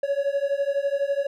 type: beating tone pair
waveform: triangle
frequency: 554.4 / 566.4 Hz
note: C#5 / C#5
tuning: 0 / +37 cents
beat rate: 12 Hz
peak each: -23 dBFS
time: 0.03-1.27 s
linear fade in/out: 5 ms
effects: none